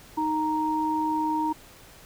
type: tone pair together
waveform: sine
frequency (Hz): 311.1 / 932.2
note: D#4 / A#5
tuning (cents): 0 / 0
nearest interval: octave + perfect fifth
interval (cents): 1900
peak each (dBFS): -27 / -25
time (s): 0.17-1.53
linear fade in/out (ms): 10
effects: pink hiss -50 dBFS RMS until 2.05 s